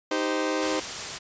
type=chord; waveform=sawtooth; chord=C minor; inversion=first; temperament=equal with one note detuned; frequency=311.1 / 392 / 518.7 Hz; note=Eb4 / G4 / C5; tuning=0 / 0 / -15 cents; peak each=-24 / -27 / -25 dBFS; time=0.11-0.8 s; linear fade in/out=5 ms
type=noise; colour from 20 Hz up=white; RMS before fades=-33 dBFS; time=0.61-1.19 s; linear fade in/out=20 ms
effects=resampled to 16000 Hz